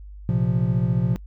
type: chord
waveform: triangle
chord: Bb suspended second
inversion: none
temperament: just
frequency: 116.54 / 131.11 / 174.81 Hz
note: Bb2 / C3 / F3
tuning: 0 / +4 / +2 cents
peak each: -21 dBFS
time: 0.29-1.16 s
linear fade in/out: 0 ms
effects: noise-tail reverb RT60 0.1 s tail -26 dB re dry + added 50 Hz sine -37 dBFS peak until 1.26 s